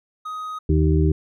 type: tone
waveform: triangle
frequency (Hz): 1254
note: D#6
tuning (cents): +13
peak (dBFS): -26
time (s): 0.25-0.59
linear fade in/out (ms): 10
type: harmonic tone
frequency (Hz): 77.78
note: D#2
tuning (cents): 0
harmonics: 1 / 2 / 4 / 5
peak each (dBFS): -17 / -20 / -23 / -24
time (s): 0.69-1.12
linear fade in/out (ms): 5
effects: none